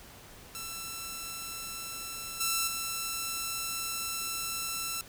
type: tone with level steps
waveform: 5% pulse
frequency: 1338 Hz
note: E6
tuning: 25 cents sharp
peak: -26 / -16 / -21 dBFS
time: 0.55-5.01 s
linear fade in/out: 0 ms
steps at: 2.4 / 2.67 s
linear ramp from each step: 10 ms
effects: pink hiss -51 dBFS RMS until 5.08 s